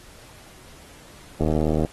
click train, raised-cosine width 2 ms, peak -9 dBFS, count 35, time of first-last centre 1.41-1.849 s, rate 77.5 Hz, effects pink hiss -48 dBFS RMS until 1.92 s + AAC 32 kbps

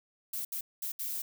violet noise bursts at uneven times, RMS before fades -36 dBFS, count 4, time 0.33-0.45 / 0.52-0.61 / 0.82-0.92 / 0.99-1.22 s, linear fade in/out 5 ms, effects none

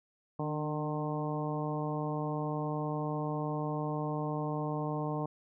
harmonic tone with a mistuned harmonic, 151.7 Hz, D#3, 44 cents flat, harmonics 1 / 2 / 3 / 4 / 5 / 6 / 7, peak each -35 / -38 / -40 / -41 / -42 / -43 / -43 dBFS, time 0.39-5.26 s, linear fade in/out 5 ms, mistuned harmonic 2, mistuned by -32 cents, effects none

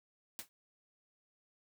white noise with exponential decay, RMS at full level -39 dBFS, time 0.39-0.49 s, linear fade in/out 0 ms, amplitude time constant 20 ms, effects none

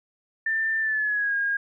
sine tone with pitch glide, 1785 to 1627.4 Hz, A6 to G#6, +24 to -36 cents, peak -22 dBFS, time 0.46-1.57 s, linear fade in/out 5 ms, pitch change -160 cents, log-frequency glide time 0.79-1.35 s, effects none

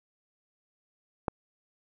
click, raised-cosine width 1 ms, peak -13 dBFS, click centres 1.282 s, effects none

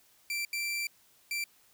sawtooth tone bursts at uneven times, 2348 Hz, D7, 1 cent flat, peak -28 dBFS, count 3, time 0.3-0.45 / 0.53-0.87 / 1.31-1.44 s, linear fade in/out 2 ms, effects white hiss -64 dBFS RMS until 1.73 s

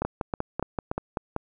two click trains, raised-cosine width 1 ms, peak -13 / -13 dBFS, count 8 / 4, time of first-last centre 0.02-1.364 / 0.05-0.915 s, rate 5.21 / 3.47 Hz, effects none

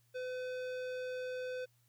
sine tone with tanh clipping, 506 Hz, B4, 42 cents sharp, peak -40 dBFS, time 0.14-1.66 s, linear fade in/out 20 ms, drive 17 dB, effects added 119 Hz sine -70 dBFS peak until 1.88 s + white hiss -75 dBFS RMS until 1.88 s

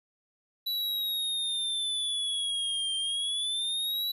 square exponential two-way sweep, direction down then up, 3951 to 3164 to 3951 Hz, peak -29 dBFS, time 0.66-4.12 s, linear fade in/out 10 ms, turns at 2.96 s, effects resampled to 32000 Hz + 11-bit

